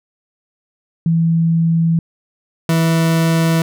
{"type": "tone pair in turn", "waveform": ["sine", "40% pulse"], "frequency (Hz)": [165.2, 163.87], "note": ["E3", "E3"], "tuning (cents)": [4, -10], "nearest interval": "unison", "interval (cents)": 14, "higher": "first", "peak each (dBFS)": -11, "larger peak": "neither", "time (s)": [[1.06, 1.99], [2.69, 3.62]], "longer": "neither", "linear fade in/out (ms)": 2, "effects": []}